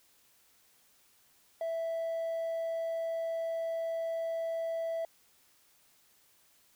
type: tone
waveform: triangle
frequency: 659.3 Hz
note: E5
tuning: in tune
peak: -29 dBFS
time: 1.61-5.05 s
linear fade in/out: 2 ms
effects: tanh soft clip ceiling -26 dBFS + white hiss -66 dBFS RMS until 6.75 s

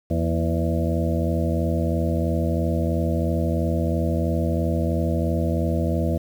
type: harmonic tone with a mistuned harmonic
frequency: 83 Hz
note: E2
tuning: 12 cents sharp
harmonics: 1 / 2 / 3 / 4 / 6 / 7 / 8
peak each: -23 / -26 / -28 / -29 / -31 / -31 / -32 dBFS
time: 0.1-6.18 s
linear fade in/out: 10 ms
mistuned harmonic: 3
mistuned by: -75 cents
effects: 8-bit

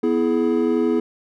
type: chord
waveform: triangle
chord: E major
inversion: second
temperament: equal with one note detuned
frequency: 246.9 / 329.6 / 421.6 Hz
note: B3 / E4 / G#4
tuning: 0 / 0 / +26 cents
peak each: -19 dBFS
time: 0.03-1 s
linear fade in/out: 5 ms
effects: none

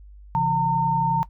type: tone cluster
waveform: sine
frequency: 136.1 / 167.4 / 911 Hz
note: C#3 / E3 / A#5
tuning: -31 / +27 / -40 cents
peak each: -27 / -27 / -19 dBFS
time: 0.35-1.23 s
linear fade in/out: 0 ms
effects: noise-tail reverb RT60 0.1 s tail -17 dB re dry + added 50 Hz sine -42 dBFS peak until 1.29 s

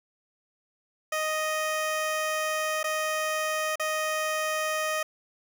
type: tone with dropouts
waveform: 15% pulse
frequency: 622.3 Hz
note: D#5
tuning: in tune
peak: -20 dBFS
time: 1.12-5.03 s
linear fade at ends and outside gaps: 5 ms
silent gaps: 2.831-2.841 / 3.757-3.796 s
effects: none

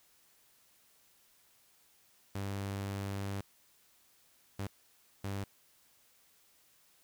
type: tone bursts at uneven times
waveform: sawtooth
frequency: 99 Hz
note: G2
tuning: 18 cents sharp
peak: -32 dBFS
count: 3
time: 2.35-3.41 / 4.59-4.67 / 5.24-5.44 s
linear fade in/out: 5 ms
effects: white hiss -67 dBFS RMS until 7.03 s

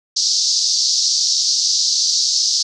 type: band-pass noise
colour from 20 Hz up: pink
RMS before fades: -17 dBFS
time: 0.16-2.63 s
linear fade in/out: 10 ms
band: 4400 to 6100 Hz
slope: 48 dB/octave
effects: none

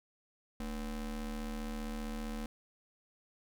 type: ring-modulated tone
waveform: square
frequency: 130.81 Hz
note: C3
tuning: in tune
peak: -35 dBFS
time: 0.6-2.46 s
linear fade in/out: 2 ms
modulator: 93.2 Hz
effects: 12-bit

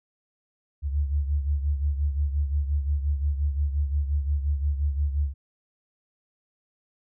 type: beating tone pair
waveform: sine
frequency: 71.2 / 76.9 Hz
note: C#2 / D#2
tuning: +47 / -20 cents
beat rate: 5.7 Hz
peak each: -23 / -30 dBFS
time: 0.82-5.34 s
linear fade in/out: 50 ms
effects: none

